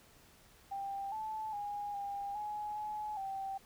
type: tone with pitch steps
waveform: sine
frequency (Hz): 791 / 870 / 820 / 803 / 839 / 847 / 778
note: G5 / A5 / G#5 / G5 / G#5 / G#5 / G5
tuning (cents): +15 / -20 / -22 / +41 / +17 / +34 / -13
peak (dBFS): -37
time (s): 0.71-3.58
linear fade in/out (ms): 10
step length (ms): 410
effects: pink hiss -62 dBFS RMS until 3.65 s